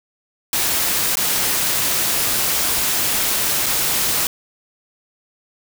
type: noise with dropouts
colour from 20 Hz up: white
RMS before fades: -19 dBFS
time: 0.53-4.27 s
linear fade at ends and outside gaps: 1 ms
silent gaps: 1.155-1.17 / 3.661-3.664 s
effects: none